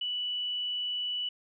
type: tone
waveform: sine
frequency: 2960 Hz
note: F#7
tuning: in tune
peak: -30 dBFS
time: 0.01-1.29 s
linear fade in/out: 5 ms
effects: none